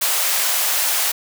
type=high-pass noise; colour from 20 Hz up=white; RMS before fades=-19 dBFS; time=0.01-1.12 s; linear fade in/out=10 ms; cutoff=530 Hz; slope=24 dB/octave; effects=none